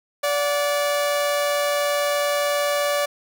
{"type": "tone pair together", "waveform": "sawtooth", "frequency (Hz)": [579.4, 730], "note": ["D5", "F#5"], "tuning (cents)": [-24, -24], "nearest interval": "major third", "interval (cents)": 400, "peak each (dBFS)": [-16, -27], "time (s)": [0.23, 3.06], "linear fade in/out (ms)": 10, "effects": []}